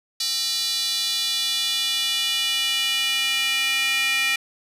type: tone with high-pass filter sweep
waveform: square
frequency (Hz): 266.7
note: C4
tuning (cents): +33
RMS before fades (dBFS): -23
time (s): 0.2-4.36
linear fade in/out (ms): 5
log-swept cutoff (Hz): 4300 to 2300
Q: 3.5
effects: resampled to 32000 Hz